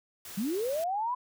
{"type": "noise", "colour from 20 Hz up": "white", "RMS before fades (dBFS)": -44, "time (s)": [0.25, 0.84], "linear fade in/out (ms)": 2}
{"type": "linear sweep", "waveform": "sine", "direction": "up", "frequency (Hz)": [180.1, 1017], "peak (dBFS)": -28, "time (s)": [0.37, 1.15], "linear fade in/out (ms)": 10}
{"effects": []}